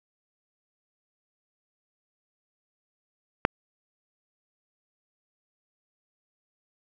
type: click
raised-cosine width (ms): 0.5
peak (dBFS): -3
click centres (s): 3.451
effects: 7-bit